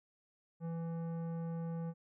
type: tone with tanh clipping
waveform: triangle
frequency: 166.2 Hz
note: E3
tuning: 15 cents sharp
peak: -39 dBFS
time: 0.6-1.94 s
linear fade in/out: 50 ms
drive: 17 dB
effects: none